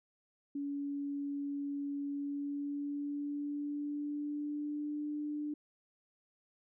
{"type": "tone with pitch glide", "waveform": "sine", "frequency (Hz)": [283.6, 297], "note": ["C#4", "D4"], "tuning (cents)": [40, 20], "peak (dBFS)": -35, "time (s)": [0.55, 5.54], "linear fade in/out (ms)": 5, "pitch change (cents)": 80, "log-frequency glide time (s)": [2.09, 5.07], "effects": []}